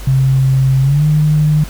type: tone with pitch glide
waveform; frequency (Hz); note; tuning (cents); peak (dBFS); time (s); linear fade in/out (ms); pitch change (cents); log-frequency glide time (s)
sine; 133.1 to 152.01; C3 to D#3; +30 to -40; -8; 0.07-1.64; 5; +230; 0.82-1.04
effects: added 50 Hz sine -26 dBFS peak until 1.69 s + pink hiss -34 dBFS RMS until 1.69 s